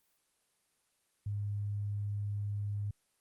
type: tone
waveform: sine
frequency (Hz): 102.5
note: G#2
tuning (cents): -22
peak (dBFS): -33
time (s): 1.26-2.91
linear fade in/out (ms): 5
effects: white hiss -75 dBFS RMS until 3.2 s + Opus 24 kbps